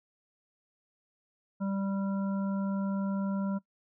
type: harmonic tone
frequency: 196 Hz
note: G3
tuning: in tune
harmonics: 1 / 3 / 5 / 7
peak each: -29 / -41 / -45 / -46 dBFS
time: 1.6-3.59 s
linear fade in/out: 20 ms
effects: noise-tail reverb RT60 0.1 s tail -20 dB re dry